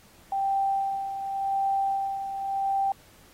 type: tone with tremolo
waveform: sine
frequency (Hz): 784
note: G5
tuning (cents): 0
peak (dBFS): -22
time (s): 0.32-2.92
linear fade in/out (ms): 2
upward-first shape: sine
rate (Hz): 0.89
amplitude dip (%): 60
effects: pink hiss -56 dBFS RMS until 3.33 s + AAC 48 kbps